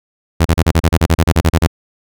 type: tone bursts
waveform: sawtooth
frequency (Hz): 82.41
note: E2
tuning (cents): 0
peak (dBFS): -4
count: 15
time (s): 0.4-1.672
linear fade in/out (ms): 10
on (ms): 54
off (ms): 33
effects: none